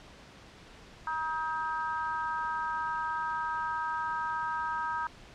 harmonic tone, 316.7 Hz, D#4, 31 cents sharp, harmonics 3 / 4 / 5, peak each -33 / -35 / -37 dBFS, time 1.07-5.07 s, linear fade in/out 2 ms, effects pink hiss -52 dBFS RMS until 5.34 s + low-pass 5000 Hz 12 dB/octave

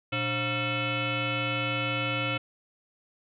sine tone with frequency modulation, 1362 Hz, F6, 44 cents flat, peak -26 dBFS, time 0.12-2.38 s, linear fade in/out 10 ms, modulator 414 Hz, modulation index 4.1, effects none

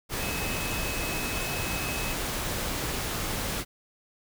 sine tone in noise, 2569 Hz, E7, 45 cents flat, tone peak -36 dBFS, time 0.17-2.16 s, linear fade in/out 50 ms, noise pink, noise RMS -31 dBFS, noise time 0.09-3.65 s, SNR -8 dB, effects none

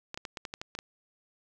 clicks, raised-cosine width 0.2 ms, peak -20 dBFS, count 9, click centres 0.144 / 0.175 / 0.252 / 0.372 / 0.452 / 0.539 / 0.615 / 0.751 / 0.789 s, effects none

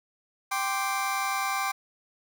30% pulse chord, G suspended fourth, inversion none, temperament just, 784 / 1045.3 / 1176 Hz, G5 / C6 / D6, 0 / -2 / +2 cents, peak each -28 / -30 / -28 dBFS, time 0.51-1.72 s, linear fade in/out 10 ms, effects none

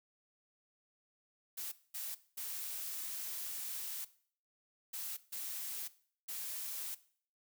blue noise bursts at uneven times, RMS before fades -42 dBFS, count 6, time 1.57-1.72 / 1.94-2.15 / 2.37-4.05 / 4.93-5.17 / 5.32-5.88 / 6.28-6.95 s, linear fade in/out 10 ms, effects noise-tail reverb RT60 0.5 s tail -17 dB re dry

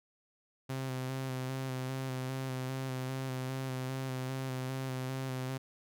sawtooth tone with vibrato, 130.81 Hz, C3, in tune, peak -31 dBFS, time 0.69-5.58 s, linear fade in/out 10 ms, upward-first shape square, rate 2.5 Hz, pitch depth 22 cents each way, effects none

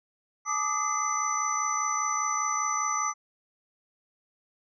sine tone cluster, 856 / 1180 / 1245 / 2052 / 5990 Hz, A5 / D6 / D#6 / C7 / F#8, -48 / +8 / +1 / -34 / +20 cents, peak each -37 / -29 / -32 / -37 / -31 dBFS, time 0.45-3.14 s, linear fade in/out 50 ms, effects none

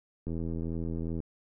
click train, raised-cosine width 3 ms, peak -23 dBFS, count 78, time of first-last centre 0.27-1.202 s, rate 82.6 Hz, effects none

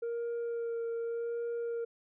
sine tone with vibrato, 466.2 Hz, A#4, in tune, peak -30 dBFS, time 0.02-1.85 s, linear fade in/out 10 ms, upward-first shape sine, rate 0.86 Hz, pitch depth 14 cents each way, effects tanh soft clip ceiling -32 dBFS

